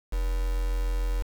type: tone with quantisation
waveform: sine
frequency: 43.49 Hz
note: F1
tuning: 6 cents flat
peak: -24 dBFS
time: 0.12-1.23 s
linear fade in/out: 10 ms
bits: 6
effects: none